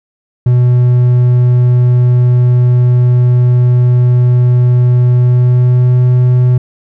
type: tone with pitch glide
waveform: triangle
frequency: 123.47 to 124.9 Hz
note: B2 to B2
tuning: 0 to +20 cents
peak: -3 dBFS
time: 0.46-6.58 s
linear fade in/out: 5 ms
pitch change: +20 cents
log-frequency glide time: 5.16-5.99 s
effects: none